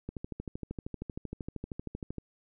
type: click train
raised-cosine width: 3 ms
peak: -24 dBFS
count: 28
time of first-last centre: 0.09-2.183 s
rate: 12.9 Hz
effects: none